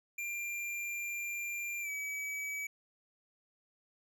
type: tone with pitch glide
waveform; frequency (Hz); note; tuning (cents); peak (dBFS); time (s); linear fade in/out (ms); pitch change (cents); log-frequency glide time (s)
square; 2382 to 2284; D7 to D7; +24 to -49; -37; 0.18-2.67; 5; -73; 1.81-1.9
effects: none